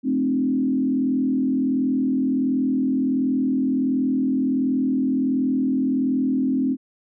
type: tone with frequency modulation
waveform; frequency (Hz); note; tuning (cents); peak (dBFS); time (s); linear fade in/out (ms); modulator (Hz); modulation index
sine; 261.6; C4; 0; -18; 0.03-6.77; 50; 41.4; 0.92
effects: none